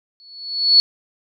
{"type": "tone with exponential growth", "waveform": "sine", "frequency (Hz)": 4410, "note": "C#8", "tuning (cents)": -10, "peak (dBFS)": -6, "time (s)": [0.2, 0.8], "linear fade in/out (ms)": 0, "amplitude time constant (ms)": 130, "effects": []}